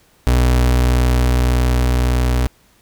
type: tone with level ramp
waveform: 35% pulse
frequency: 61.74 Hz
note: B1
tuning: in tune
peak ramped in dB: -9 to -12 dBFS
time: 0.27-2.47 s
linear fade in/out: 0 ms
effects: pink hiss -54 dBFS RMS until 2.81 s